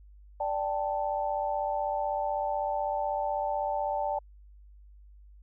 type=chord; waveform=sine; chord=D suspended fourth; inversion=none; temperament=equal; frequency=587.3 / 784 / 880 Hz; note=D5 / G5 / A5; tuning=0 / 0 / 0 cents; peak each=-32 dBFS; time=0.4-4.19 s; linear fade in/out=5 ms; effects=added 50 Hz sine -50 dBFS peak until 5.42 s